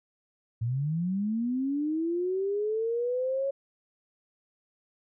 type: linear sweep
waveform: sine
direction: up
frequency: 110 to 555 Hz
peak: -26 dBFS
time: 0.61-3.51 s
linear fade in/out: 10 ms
effects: none